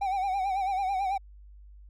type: tone with vibrato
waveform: triangle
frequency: 772 Hz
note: G5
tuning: 27 cents flat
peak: -24 dBFS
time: 0.01-1.18 s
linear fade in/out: 10 ms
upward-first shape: sine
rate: 9.1 Hz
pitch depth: 76 cents each way
effects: added 50 Hz sine -47 dBFS peak until 1.89 s